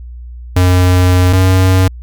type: tone pair in turn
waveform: square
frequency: 90.7 / 93.25 Hz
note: F#2 / F#2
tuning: -34 / +14 cents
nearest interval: unison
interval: 48 cents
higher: second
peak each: -7 dBFS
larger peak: neither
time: 0.56-1.33 / 1.33-1.88 s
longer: first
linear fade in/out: 5 ms
effects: added 60 Hz sine -26 dBFS peak until 2.02 s